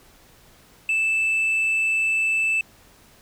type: tone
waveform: sine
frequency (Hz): 2637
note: E7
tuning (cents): 0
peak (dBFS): -16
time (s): 0.89-2.61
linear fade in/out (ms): 2
effects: tanh soft clip ceiling -18 dBFS + pink hiss -53 dBFS RMS until 3.21 s